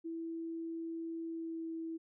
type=tone with pitch glide; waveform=sine; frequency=329.6 to 326.6 Hz; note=E4 to E4; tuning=0 to -16 cents; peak=-38 dBFS; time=0.04-1.98 s; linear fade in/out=20 ms; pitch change=-16 cents; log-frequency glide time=1.24-1.71 s; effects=none